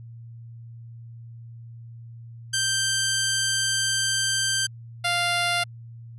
10% pulse tone pair in turn, 1567 / 698 Hz, G6 / F5, -1 / -1 cents, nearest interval octave + major second, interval 1400 cents, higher first, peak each -13 dBFS, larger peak neither, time 2.53-4.67 / 5.04-5.64 s, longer first, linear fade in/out 10 ms, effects added 116 Hz sine -39 dBFS peak until 6.18 s + resampled to 24000 Hz

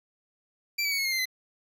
25% pulse tone with pitch steps, 2340 / 2287 / 2234 / 2183 / 2133 / 2085 / 2037 Hz, D7 / D7 / C#7 / C#7 / C7 / C7 / C7, -7 / -47 / +13 / -27 / +33 / -7 / -47 cents, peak -22 dBFS, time 0.78-1.256 s, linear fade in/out 10 ms, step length 68 ms, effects none

